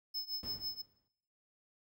square tone with tremolo, 5210 Hz, E8, 21 cents flat, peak -35 dBFS, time 0.14-0.82 s, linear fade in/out 10 ms, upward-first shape triangle, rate 6.1 Hz, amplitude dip 95%
brown noise with exponential decay, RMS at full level -41 dBFS, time 0.43-1.08 s, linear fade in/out 2 ms, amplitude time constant 140 ms
effects noise-tail reverb RT60 0.8 s tail -22 dB re dry + high-pass 80 Hz 12 dB/octave

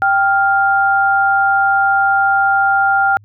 sine tone pair together, 785.7 / 1400 Hz, G5 / F6, +4 / +4 cents, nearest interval minor seventh, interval 1000 cents, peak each -13 dBFS, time 0.02-3.17 s, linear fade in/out 0 ms, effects added 103 Hz sine -42 dBFS peak until 3.24 s

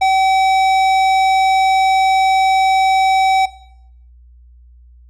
sine tone with tanh clipping, 765 Hz, G5, 42 cents flat, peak -12 dBFS, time 0.01-3.46 s, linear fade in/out 10 ms, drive 15 dB, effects noise-tail reverb RT60 0.7 s tail -17 dB re dry + added 60 Hz sine -41 dBFS peak until 5.09 s

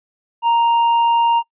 sine tone with tanh clipping, 932.3 Hz, A#5, in tune, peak -13 dBFS, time 0.42-1.43 s, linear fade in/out 50 ms, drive 6 dB, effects noise-tail reverb RT60 0.1 s tail -24 dB re dry + resampled to 8000 Hz

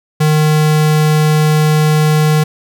square tone, 153.4 Hz, D#3, 24 cents flat, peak -9 dBFS, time 0.2-2.44 s, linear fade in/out 10 ms, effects none

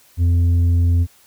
triangle tone with tanh clipping, 86 Hz, F2, 26 cents flat, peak -13 dBFS, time 0.17-1.07 s, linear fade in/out 50 ms, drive 9 dB, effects white hiss -52 dBFS RMS until 1.26 s

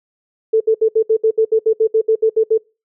sine tone bursts, 442.6 Hz, A4, 10 cents sharp, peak -9 dBFS, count 15, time 0.53-2.579 s, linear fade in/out 10 ms, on 75 ms, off 66 ms, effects noise-tail reverb RT60 0.3 s tail -25 dB re dry

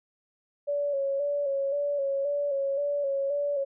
sine tone with vibrato, 563 Hz, C#5, 27 cents sharp, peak -25 dBFS, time 0.67-3.65 s, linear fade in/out 20 ms, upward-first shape square, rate 1.9 Hz, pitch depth 38 cents each way, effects none

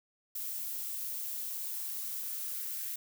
violet noise with high-pass filter sweep, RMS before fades -38 dBFS, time 0.35-2.96 s, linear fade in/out 5 ms, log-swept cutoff 350 to 1700 Hz, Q 2.1, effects none

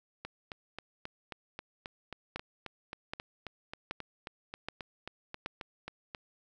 two click trains, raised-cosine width 0.3 ms, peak -20 / -24 dBFS, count 5 / 23, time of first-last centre 2.36-5.461 / 0.25-6.148 s, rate 1.29 / 3.73 Hz, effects none

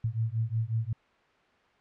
sine beating tone pair, 110 / 115.5 Hz, A2 / A#2, 0 / -16 cents, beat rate 5.5 Hz, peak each -30 dBFS, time 0.04-0.93 s, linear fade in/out 5 ms, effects white hiss -63 dBFS RMS until 1.8 s + low-pass 2000 Hz 12 dB/octave

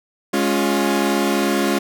sawtooth chord, Db major, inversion second, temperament equal with one note detuned, 207.7 / 277.2 / 352.5 Hz, Ab3 / Db4 / F4, 0 / 0 / +16 cents, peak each -17 dBFS, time 0.33-1.79 s, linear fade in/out 10 ms, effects none

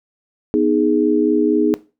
sine chord, G# minor, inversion first, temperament equal, 246.9 / 311.1 / 415.3 Hz, B3 / D#4 / G#4, 0 / 0 / 0 cents, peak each -19 / -16 / -17 dBFS, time 0.54-1.74 s, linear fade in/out 0 ms, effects noise-tail reverb RT60 0.3 s tail -18 dB re dry

